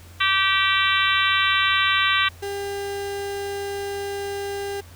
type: harmonic tone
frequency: 387.3 Hz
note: G4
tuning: 21 cents flat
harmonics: 3 / 4 / 5 / 6 / 7 / 8 / 9 / 10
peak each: -23 / -24 / -25 / -26 / -26 / -27 / -28 / -28 dBFS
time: 0.2-2.29 s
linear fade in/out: 10 ms
type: tone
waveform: 35% pulse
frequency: 400 Hz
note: G4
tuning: 35 cents sharp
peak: -25 dBFS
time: 2.42-4.81 s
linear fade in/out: 10 ms
effects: added 87 Hz sine -43 dBFS peak until 4.95 s + pink hiss -49 dBFS RMS until 4.95 s